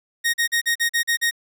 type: tone bursts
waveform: sawtooth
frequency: 1865 Hz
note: A#6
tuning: in tune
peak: -14 dBFS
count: 8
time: 0.24-1.311 s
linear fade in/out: 20 ms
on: 98 ms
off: 41 ms
effects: none